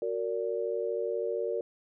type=chord; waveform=sine; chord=Gb augmented; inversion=none; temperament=just; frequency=370 / 462.5 / 578.1 Hz; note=Gb4 / Bb4 / D5; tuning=0 / -14 / -27 cents; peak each=-35 / -31 / -35 dBFS; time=0.02-1.61 s; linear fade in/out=2 ms; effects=none